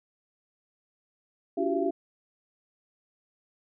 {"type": "tone cluster", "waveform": "sine", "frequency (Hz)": [286.2, 340.6, 371.7, 391.5, 677], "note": ["D4", "F4", "F#4", "G4", "E5"], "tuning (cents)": [-45, -43, 8, -2, 46], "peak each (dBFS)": -31, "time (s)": [1.57, 1.91], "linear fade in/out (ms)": 10, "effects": []}